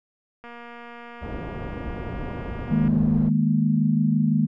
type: click train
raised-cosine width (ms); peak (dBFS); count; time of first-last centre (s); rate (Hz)
0.5; -27; 579; 0.44-2.879; 237
type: low-pass noise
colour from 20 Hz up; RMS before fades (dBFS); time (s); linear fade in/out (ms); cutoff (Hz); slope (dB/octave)
pink; -32; 1.21-3.3; 20; 570; 12
type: chord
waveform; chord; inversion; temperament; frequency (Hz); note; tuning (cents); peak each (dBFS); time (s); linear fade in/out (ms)
sine; D# suspended fourth; none; just; 155.56 / 207.4 / 233.3; D#3 / G#3 / A#3; 0 / -2 / +2; -22; 2.7-4.47; 20
effects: none